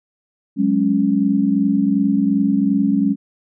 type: chord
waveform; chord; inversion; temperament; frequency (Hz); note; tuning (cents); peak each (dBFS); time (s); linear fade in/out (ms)
sine; F# suspended second; none; equal; 185 / 207.7 / 277.2; F#3 / G#3 / C#4; 0 / 0 / 0; -21 / -17 / -17; 0.56-3.16; 50
effects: none